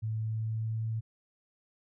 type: tone with pitch glide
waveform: sine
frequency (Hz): 110 to 111.66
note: A2 to A2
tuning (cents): 0 to +26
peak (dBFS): -30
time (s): 0.02-1.01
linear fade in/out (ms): 20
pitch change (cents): +26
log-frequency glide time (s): 0.18-0.86
effects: none